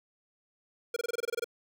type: tone bursts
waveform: square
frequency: 472.9 Hz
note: A#4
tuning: 25 cents sharp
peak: -30 dBFS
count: 11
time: 0.94-1.444 s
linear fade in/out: 5 ms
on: 24 ms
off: 24 ms
effects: none